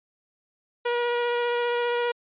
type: tone with vibrato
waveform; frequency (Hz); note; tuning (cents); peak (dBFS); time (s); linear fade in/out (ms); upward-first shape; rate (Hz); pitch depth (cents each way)
sawtooth; 479.8; A#4; +50; -19; 0.85-2.12; 10; triangle; 15; 11
effects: resampled to 8000 Hz